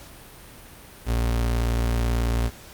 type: tone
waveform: 35% pulse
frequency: 58.3 Hz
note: A#1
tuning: 1 cent sharp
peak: -19 dBFS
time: 1.05-2.51 s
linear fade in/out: 50 ms
effects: pink hiss -45 dBFS RMS until 2.73 s + Opus 48 kbps